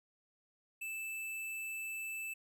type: tone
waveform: square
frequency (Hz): 2637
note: E7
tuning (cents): 0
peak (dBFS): -40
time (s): 0.81-2.34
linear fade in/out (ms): 10
effects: none